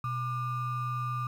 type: ring-modulated tone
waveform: triangle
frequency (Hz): 659.3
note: E5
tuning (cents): 0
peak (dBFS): -25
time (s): 0.04-1.27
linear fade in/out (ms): 2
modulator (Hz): 536
effects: 10-bit